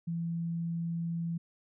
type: tone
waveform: sine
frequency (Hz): 167.9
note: E3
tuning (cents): +32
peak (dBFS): -31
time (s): 0.07-1.38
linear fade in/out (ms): 10
effects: none